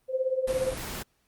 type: tone with tremolo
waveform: sine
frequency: 520 Hz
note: C5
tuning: 11 cents flat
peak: -21 dBFS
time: 0.08-0.75 s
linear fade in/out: 50 ms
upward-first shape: triangle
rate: 17 Hz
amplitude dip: 85%
type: noise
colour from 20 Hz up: pink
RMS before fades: -36 dBFS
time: 0.47-1.03 s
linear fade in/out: 10 ms
effects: pink hiss -71 dBFS RMS until 1.27 s + Opus 32 kbps